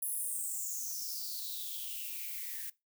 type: noise with high-pass filter sweep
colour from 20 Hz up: violet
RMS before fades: -39 dBFS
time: 0.02-2.7 s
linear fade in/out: 5 ms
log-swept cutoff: 11000 to 1700 Hz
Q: 6.9
effects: noise-tail reverb RT60 0.2 s tail -20 dB re dry